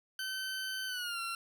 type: tone with pitch glide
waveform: 20% pulse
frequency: 1533 to 1365.7 Hz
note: G6 to F6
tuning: -39 to -39 cents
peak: -31 dBFS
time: 0.19-1.35 s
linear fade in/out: 2 ms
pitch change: -200 cents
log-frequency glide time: 0.87-1.2 s
effects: none